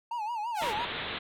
triangle tone with vibrato, 897 Hz, A5, 33 cents sharp, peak -29 dBFS, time 0.11-0.85 s, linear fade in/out 5 ms, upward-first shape sine, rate 5.9 Hz, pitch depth 130 cents each way
sawtooth linear sweep, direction down, 860 to 329.6 Hz, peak -29 dBFS, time 0.54-0.75 s, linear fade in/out 50 ms
white low-pass noise, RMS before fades -36 dBFS, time 0.61-1.19 s, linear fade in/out 10 ms, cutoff 3900 Hz, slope 96 dB/octave
effects none

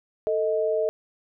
sine tone pair together, 443.4 / 627 Hz, A4 / D#5, +13 / +13 cents, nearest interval tritone, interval 600 cents, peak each -24 dBFS, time 0.27-0.89 s, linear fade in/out 0 ms, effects none

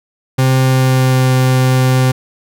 40% pulse tone with pitch glide, 130.81 to 129.16 Hz, C3 to C3, 0 to -22 cents, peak -8 dBFS, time 0.38-2.12 s, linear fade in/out 10 ms, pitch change -22 cents, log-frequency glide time 0.6-1.29 s, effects none

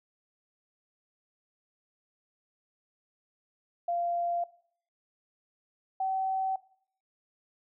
sine tone pair in turn, 692 / 763.8 Hz, F5 / G5, -16 / -45 cents, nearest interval major second, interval 171 cents, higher second, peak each -27 dBFS, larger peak neither, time 3.88-4.44 / 6-6.56 s, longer neither, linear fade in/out 5 ms, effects noise-tail reverb RT60 0.6 s tail -20 dB re dry

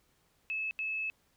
sine tone bursts at uneven times, 2600 Hz, E7, 24 cents flat, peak -32 dBFS, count 2, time 0.5-0.71 / 0.79-1.1 s, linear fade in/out 0 ms, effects pink hiss -71 dBFS RMS until 1.36 s

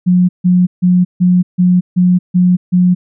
sine tone bursts, 180.1 Hz, F#3, 46 cents flat, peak -6 dBFS, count 8, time 0.06-2.95 s, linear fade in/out 20 ms, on 230 ms, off 150 ms, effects none

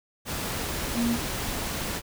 sine tone in noise, 235.1 Hz, A#3, 15 cents sharp, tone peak -23 dBFS, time 0.94-1.19 s, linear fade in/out 50 ms, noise pink, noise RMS -31 dBFS, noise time 0.25-2.02 s, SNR +5 dB, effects none

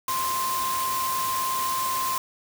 sine tone in noise, 1046.5 Hz, C6, in tune, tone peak -25 dBFS, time 0.08-2.18 s, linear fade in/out 2 ms, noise white, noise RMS -31 dBFS, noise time 0.08-2.18 s, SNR +3 dB, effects none

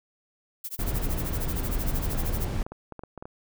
violet noise with tremolo, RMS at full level -33 dBFS, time 0.64-2.45 s, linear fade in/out 5 ms, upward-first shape sine, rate 13 Hz, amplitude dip 100%
brown noise, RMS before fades -28 dBFS, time 0.79-2.63 s, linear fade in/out 2 ms
clicks, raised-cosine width 1 ms, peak -25 dBFS, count 12, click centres 2.133 / 2.235 / 2.373 / 2.62 / 2.665 / 2.72 / 2.923 / 2.993 / 3.036 / 3.177 / 3.225 / 3.255 s
effects none

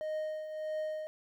triangle tone with tremolo, 620 Hz, D#5, 6 cents flat, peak -30 dBFS, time 0.01-1.07 s, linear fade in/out 0 ms, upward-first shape triangle, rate 1.6 Hz, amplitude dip 60%, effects 12-bit

